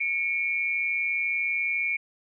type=tone pair together; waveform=sine; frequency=2217 / 2377 Hz; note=C#7 / D7; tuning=0 / +20 cents; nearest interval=minor second; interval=120 cents; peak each=-27 dBFS; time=0-1.97 s; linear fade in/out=10 ms; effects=none